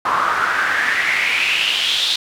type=noise with band-pass filter sweep; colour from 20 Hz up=pink; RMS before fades=-18 dBFS; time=0.05-2.16 s; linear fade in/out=5 ms; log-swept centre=1100 to 3800 Hz; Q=5.1; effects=none